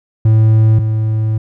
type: tone pair in turn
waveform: triangle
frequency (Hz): 110 / 109.43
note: A2 / A2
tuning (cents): 0 / -9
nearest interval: unison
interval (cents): 9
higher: first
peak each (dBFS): -4 / -10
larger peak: first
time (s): 0.25-0.79 / 0.79-1.38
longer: second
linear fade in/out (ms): 5
effects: none